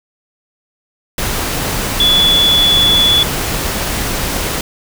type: tone in noise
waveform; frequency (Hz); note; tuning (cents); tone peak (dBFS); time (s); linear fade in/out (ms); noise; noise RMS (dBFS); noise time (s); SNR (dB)
sine; 3430; A7; -45; -8; 2-3.23; 2; pink; -18; 1.18-4.61; +7
effects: none